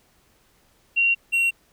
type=tone pair in turn; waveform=sine / triangle; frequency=2753 / 2740 Hz; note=F7 / F7; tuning=-25 / -34 cents; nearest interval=unison; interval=9 cents; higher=first; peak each=-16 dBFS; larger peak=neither; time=0.96-1.15 / 1.32-1.51 s; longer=neither; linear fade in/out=20 ms; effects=pink hiss -61 dBFS RMS until 1.72 s